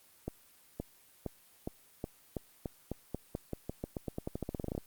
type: accelerating click train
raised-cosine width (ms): 2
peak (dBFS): -22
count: 27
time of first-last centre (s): 0.28-4.779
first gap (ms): 520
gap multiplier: 0.89
effects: white hiss -62 dBFS RMS until 4.86 s + Opus 24 kbps